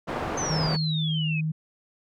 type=low-pass noise; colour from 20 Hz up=white; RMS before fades=-30 dBFS; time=0.07-0.77 s; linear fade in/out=20 ms; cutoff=950 Hz; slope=12 dB/octave
type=exponential sweep; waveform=sine; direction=down; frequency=6310 to 2481 Hz; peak=-29 dBFS; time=0.37-1.41 s; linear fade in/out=10 ms
type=tone; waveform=sine; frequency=157 Hz; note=D#3; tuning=16 cents sharp; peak=-24 dBFS; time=0.5-1.52 s; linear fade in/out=10 ms
effects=none